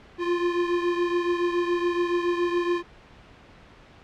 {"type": "beating tone pair", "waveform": "square", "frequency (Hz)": [347.9, 355], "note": ["F4", "F4"], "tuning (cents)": [-7, 28], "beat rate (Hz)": 7.1, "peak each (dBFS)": [-24, -30], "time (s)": [0.18, 2.83], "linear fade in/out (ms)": 50, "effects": ["pink hiss -50 dBFS RMS until 4.03 s", "low-pass 3000 Hz 12 dB/octave"]}